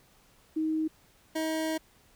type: tone pair in turn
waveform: sine / 25% pulse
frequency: 314.9 / 317.6 Hz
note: D#4 / D#4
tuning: +21 / +36 cents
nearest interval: unison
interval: 15 cents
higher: second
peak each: -26 / -25 dBFS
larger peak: second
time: 0.56-0.88 / 1.35-1.78 s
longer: second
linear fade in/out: 10 ms
effects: pink hiss -62 dBFS RMS until 2.15 s